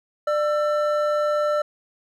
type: tone pair together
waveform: triangle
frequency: 596 / 1338 Hz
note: D5 / E6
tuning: +25 / +25 cents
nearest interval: octave + major second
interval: 1400 cents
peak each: -18 / -24 dBFS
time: 0.27-1.62 s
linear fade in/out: 5 ms
effects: none